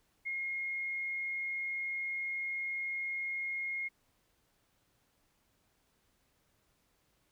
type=tone; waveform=sine; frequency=2147 Hz; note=C7; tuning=44 cents sharp; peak=-34 dBFS; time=0.25-3.89 s; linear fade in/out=20 ms; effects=pink hiss -74 dBFS RMS until 7.31 s